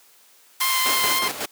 white high-pass noise, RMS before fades -25 dBFS, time 0.6-1.19 s, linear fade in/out 5 ms, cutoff 770 Hz, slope 24 dB/octave
15% pulse tone with vibrato, 1046.5 Hz, C6, in tune, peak -15 dBFS, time 0.61-1.28 s, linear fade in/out 2 ms, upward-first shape triangle, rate 3.8 Hz, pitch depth 22 cents each way
pink noise with tremolo, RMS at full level -25 dBFS, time 0.85-1.46 s, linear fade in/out 10 ms, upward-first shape square, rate 5.4 Hz, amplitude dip 55%
effects white hiss -54 dBFS RMS until 1.51 s + high-pass 300 Hz 12 dB/octave

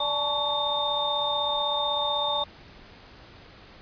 sine tone cluster, 585 / 855 / 891 / 1126 / 3635 Hz, D5 / A5 / A5 / C#6 / A#7, -7 / -50 / +22 / +27 / -44 cents, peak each -31 / -31 / -33 / -34 / -27 dBFS, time 0-2.44 s, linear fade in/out 5 ms, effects pink hiss -49 dBFS RMS until 3.81 s + resampled to 11025 Hz

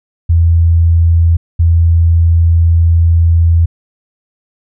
sine tone pair in turn, 83.6 / 83.6 Hz, E2 / E2, +25 / +25 cents, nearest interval unison, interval 0 cents, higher neither, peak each -5 dBFS, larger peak neither, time 0.29-1.37 / 1.59-3.66 s, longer second, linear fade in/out 10 ms, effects none

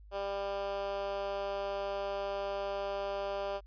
10% pulse tone with high-pass filter, 198.6 Hz, G3, 23 cents sharp, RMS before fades -36 dBFS, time 0.11-3.61 s, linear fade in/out 50 ms, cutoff 510 Hz, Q 4.8, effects added 51 Hz sine -51 dBFS peak until 3.66 s + resampled to 11025 Hz

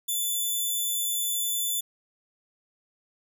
5% pulse tone, 3499 Hz, A7, 10 cents flat, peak -18 dBFS, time 0.08-1.81 s, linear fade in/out 10 ms, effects 10-bit

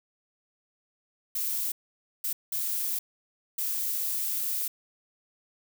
violet noise bursts at uneven times, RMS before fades -30 dBFS, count 4, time 1.35-1.72 / 2.24-2.33 / 2.52-2.99 / 3.58-4.68 s, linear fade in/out 5 ms, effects none

